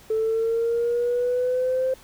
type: linear sweep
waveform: sine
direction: up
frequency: 437.5 to 523.3 Hz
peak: -19 dBFS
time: 0.1-1.94 s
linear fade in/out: 5 ms
effects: tanh soft clip ceiling -16 dBFS + pink hiss -50 dBFS RMS until 2.03 s